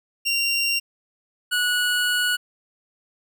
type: tone pair in turn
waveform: 25% pulse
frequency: 2766 / 1465.2 Hz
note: F7 / F#6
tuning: -17 / -17 cents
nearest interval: major seventh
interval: 1100 cents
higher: first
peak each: -16 dBFS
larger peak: neither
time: 0.25-0.8 / 1.51-2.37 s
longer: second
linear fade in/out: 20 ms
effects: none